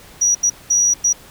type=tone bursts at uneven times; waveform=triangle; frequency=5800 Hz; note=F#8; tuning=35 cents flat; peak=-9 dBFS; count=4; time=0.21-0.35 / 0.43-0.5 / 0.7-0.94 / 1.04-1.13 s; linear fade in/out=10 ms; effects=tanh soft clip ceiling -9 dBFS + pink hiss -43 dBFS RMS until 1.3 s